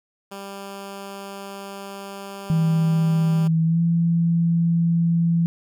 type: tone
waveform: 10% pulse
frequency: 197.5 Hz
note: G3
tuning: 13 cents sharp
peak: -25 dBFS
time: 0.31-3.48 s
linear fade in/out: 10 ms
type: tone with pitch glide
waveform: sine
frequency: 162.3 to 168.22 Hz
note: E3 to E3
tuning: -27 to +35 cents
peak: -16 dBFS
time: 2.5-5.46 s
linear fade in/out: 0 ms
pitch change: +62 cents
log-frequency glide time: 3.65-3.8 s
effects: none